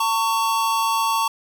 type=tone pair together; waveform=square; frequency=903 / 1116.8 Hz; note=A5 / C#6; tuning=+45 / +13 cents; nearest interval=major third; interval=368 cents; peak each=-22 dBFS; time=0-1.28 s; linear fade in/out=5 ms; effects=none